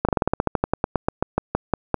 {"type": "slowing click train", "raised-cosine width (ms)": 1, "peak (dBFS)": -4, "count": 20, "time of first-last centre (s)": [0.05, 1.943], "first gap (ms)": 37, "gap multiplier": 1.1, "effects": []}